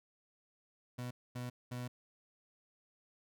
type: tone bursts at uneven times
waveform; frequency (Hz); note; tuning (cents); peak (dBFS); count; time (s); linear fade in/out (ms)
30% pulse; 123.47; B2; 0; -37; 3; 0.98-1.11 / 1.35-1.5 / 1.71-1.88; 10
effects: none